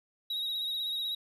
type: tone with vibrato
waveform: triangle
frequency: 3816 Hz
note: A#7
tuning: 40 cents sharp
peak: -30 dBFS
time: 0.3-1.15 s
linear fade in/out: 5 ms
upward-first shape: sine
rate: 16 Hz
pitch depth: 42 cents each way
effects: none